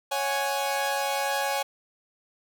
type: chord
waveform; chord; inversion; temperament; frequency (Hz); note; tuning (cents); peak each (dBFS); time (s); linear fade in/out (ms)
sawtooth; C# suspended fourth; none; equal; 554.4 / 740 / 830.6; C#5 / F#5 / G#5; 0 / 0 / 0; -26 / -30 / -24; 0.11-1.63; 10
effects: none